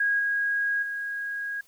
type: tone with level steps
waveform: sine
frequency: 1642 Hz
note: G#6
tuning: 20 cents flat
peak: -21 / -23 / -29 dBFS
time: 0-1.61 s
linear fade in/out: 5 ms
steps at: 0.19 / 0.82 s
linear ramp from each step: 10 ms
effects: white hiss -60 dBFS RMS until 1.67 s